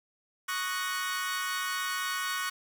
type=chord; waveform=sawtooth; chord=D# minor seventh; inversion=third; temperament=equal; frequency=1108.7 / 1244.5 / 1480 / 1864.7 Hz; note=C#6 / D#6 / F#6 / A#6; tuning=0 / 0 / 0 / 0 cents; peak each=-31 / -37 / -31 / -34 dBFS; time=0.48-2.5 s; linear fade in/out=10 ms; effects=9-bit